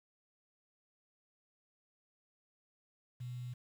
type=tone with quantisation; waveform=sine; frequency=123.47 Hz; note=B2; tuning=in tune; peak=-40 dBFS; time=3.2-3.54 s; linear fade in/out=10 ms; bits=10; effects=none